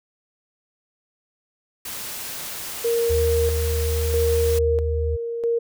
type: noise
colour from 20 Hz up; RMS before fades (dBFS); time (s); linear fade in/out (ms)
white; -32; 1.85-4.59; 5
type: tone with tremolo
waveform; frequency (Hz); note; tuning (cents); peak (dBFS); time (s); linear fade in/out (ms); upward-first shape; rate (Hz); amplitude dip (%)
sine; 466.2; A#4; 0; -18; 2.84-5.59; 10; square; 0.77; 55
type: tone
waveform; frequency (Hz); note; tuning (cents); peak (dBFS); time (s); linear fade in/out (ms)
sine; 77.78; D#2; 0; -21; 3.09-5.17; 20
effects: none